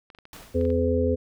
clicks, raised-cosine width 0.3 ms, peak -30 dBFS, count 10, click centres 0.102 / 0.149 / 0.187 / 0.254 / 0.333 / 0.364 / 0.43 / 0.612 / 0.652 / 0.703 s
pink noise with exponential decay, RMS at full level -41 dBFS, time 0.33-0.98 s, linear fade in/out 1 ms, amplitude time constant 140 ms
harmonic tone, 84.7 Hz, E2, 48 cents sharp, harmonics 1 / 3 / 5 / 6, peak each -25 / -26 / -26 / -25 dBFS, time 0.54-1.16 s, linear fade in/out 20 ms
effects none

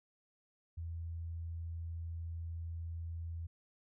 sine tone, 83.3 Hz, E2, 19 cents sharp, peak -39 dBFS, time 0.77-3.47 s, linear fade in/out 10 ms, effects none

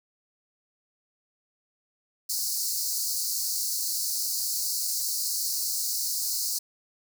pink high-pass noise, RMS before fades -29 dBFS, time 2.29-6.59 s, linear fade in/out 10 ms, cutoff 4300 Hz, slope 96 dB/octave, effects none

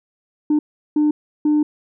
sine tone bursts at uneven times, 300 Hz, D4, 37 cents sharp, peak -11 dBFS, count 3, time 0.5-0.59 / 0.96-1.11 / 1.45-1.63 s, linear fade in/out 5 ms, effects tanh soft clip ceiling -11 dBFS

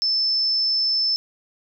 sine tone, 5274 Hz, E8, in tune, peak -18 dBFS, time 0.02-1.16 s, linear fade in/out 0 ms, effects none

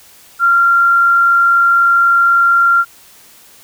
sine tone with frequency modulation, 1382 Hz, F6, 19 cents flat, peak -7 dBFS, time 0.39-2.85 s, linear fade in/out 50 ms, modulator 36.4 Hz, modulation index 0.28, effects white hiss -43 dBFS RMS until 3.63 s

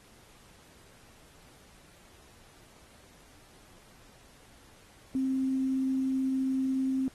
sine tone with quantisation, 264 Hz, C4, 16 cents sharp, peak -26 dBFS, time 5.15-7.08 s, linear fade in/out 0 ms, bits 9, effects pink hiss -58 dBFS RMS until 7.14 s + AAC 32 kbps

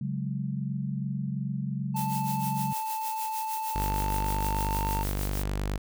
sine chord, C# suspended fourth, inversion none, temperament equal, 138.59 / 185 / 207.7 Hz, C#3 / F#3 / G#3, 0 / 0 / 0 cents, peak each -31 / -34 / -35 dBFS, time 0.01-2.73 s, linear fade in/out 5 ms
triangle tone with pitch glide, 880 to 901.1 Hz, A5 to A5, 0 to +41 cents, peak -28 dBFS, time 1.94-5.04 s, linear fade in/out 20 ms, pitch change +41 cents, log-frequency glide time 3.59-4.87 s
blue noise with tremolo, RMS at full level -36 dBFS, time 1.96-5.43 s, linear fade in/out 5 ms, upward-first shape triangle, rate 6.5 Hz, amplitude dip 80%
sawtooth tone, 49.57 Hz, G1, 20 cents sharp, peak -24 dBFS, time 3.75-5.78 s, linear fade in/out 10 ms
effects none

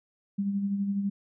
sine tone with tremolo, 199.4 Hz, G3, 30 cents sharp, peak -24 dBFS, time 0.38-1.1 s, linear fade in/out 10 ms, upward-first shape sine, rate 12 Hz, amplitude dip 45%, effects none

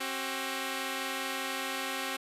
5% pulse tone pair together, 267.2 / 378.2 Hz, C4 / F#4, +36 / +38 cents, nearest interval tritone, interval 602 cents, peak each -23 / -26 dBFS, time 0-2.17 s, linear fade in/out 10 ms, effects resampled to 32000 Hz

